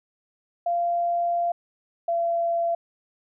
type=tone pair in turn; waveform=sine; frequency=691 / 679.5 Hz; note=F5 / F5; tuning=-19 / -48 cents; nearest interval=unison; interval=29 cents; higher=first; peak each=-21 / -21 dBFS; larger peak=neither; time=0.66-1.52 / 2.08-2.75 s; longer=first; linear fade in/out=5 ms; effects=none